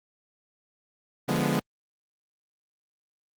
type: chord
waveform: sawtooth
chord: D diminished seventh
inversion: none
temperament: equal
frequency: 146.83 / 174.61 / 207.7 / 246.9 Hz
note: D3 / F3 / Ab3 / Cb4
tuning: 0 / 0 / 0 / 0 cents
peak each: -25 dBFS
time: 1.28-1.6 s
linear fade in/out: 10 ms
effects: Opus 24 kbps